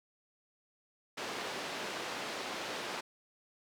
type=band-pass noise; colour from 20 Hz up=pink; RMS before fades=-40 dBFS; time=1.17-3.01 s; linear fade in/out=10 ms; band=350 to 4900 Hz; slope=12 dB/octave; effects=none